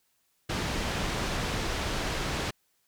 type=low-pass noise; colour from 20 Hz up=pink; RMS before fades=-31 dBFS; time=0.49-2.51 s; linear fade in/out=10 ms; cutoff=5600 Hz; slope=12 dB/octave; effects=white hiss -72 dBFS RMS until 2.87 s